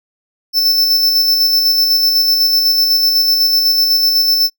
square tone with tremolo, 5300 Hz, E8, 9 cents sharp, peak -9 dBFS, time 0.53-4.5 s, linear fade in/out 50 ms, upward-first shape square, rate 8 Hz, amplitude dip 30%, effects noise-tail reverb RT60 0.1 s tail -24 dB re dry

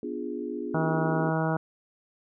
sine chord, B diminished seventh, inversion none, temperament equal, 246.9 / 293.7 / 349.2 / 415.3 Hz, B3 / D4 / F4 / Ab4, 0 / 0 / 0 / 0 cents, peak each -36 dBFS, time 0.03-1.3 s, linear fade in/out 2 ms
harmonic tone, 160.2 Hz, E3, 49 cents flat, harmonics 1 / 2 / 3 / 4 / 5 / 6 / 7 / 8 / 9, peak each -27 / -32 / -34 / -32 / -34 / -36 / -40 / -39 / -36 dBFS, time 0.74-1.57 s, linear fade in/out 5 ms
effects none

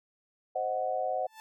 sine chord, C diminished, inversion none, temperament equal, 523.3 / 622.3 / 740 Hz, C5 / Eb5 / Gb5, 0 / 0 / 0 cents, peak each -34 / -34 / -31 dBFS, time 0.55-1.27 s, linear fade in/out 10 ms
sawtooth tone with exponential growth, 880 Hz, A5, in tune, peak -39 dBFS, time 1.21-1.4 s, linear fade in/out 0 ms, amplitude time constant 41 ms
effects none

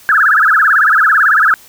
sine tone with vibrato, 1478 Hz, F#6, 2 cents flat, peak -6 dBFS, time 0.09-1.54 s, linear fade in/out 0 ms, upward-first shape sine, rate 18 Hz, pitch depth 280 cents each way, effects white hiss -41 dBFS RMS until 1.68 s

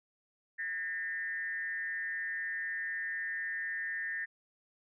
sine tone with frequency modulation, 1812 Hz, A#6, 50 cents flat, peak -34 dBFS, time 0.58-4.26 s, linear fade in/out 20 ms, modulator 172 Hz, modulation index 0.72, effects none

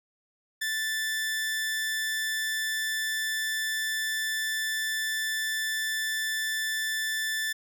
sawtooth tone with amplitude modulation, 1760 Hz, A6, in tune, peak -23 dBFS, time 0.61-7.53 s, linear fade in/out 10 ms, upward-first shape sine, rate 243 Hz, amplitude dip 25%, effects none

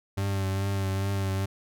40% pulse tone with vibrato, 97.5 Hz, G2, 9 cents flat, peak -25 dBFS, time 0.17-1.46 s, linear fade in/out 10 ms, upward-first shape triangle, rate 2.4 Hz, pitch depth 34 cents each way, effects none

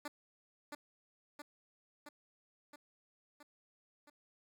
10% pulse tone with echo, 293.7 Hz, D4, in tune, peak -32 dBFS, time 0.05-0.08 s, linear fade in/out 5 ms, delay 670 ms, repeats 6, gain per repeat -3 dB, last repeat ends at 4.1 s, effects none

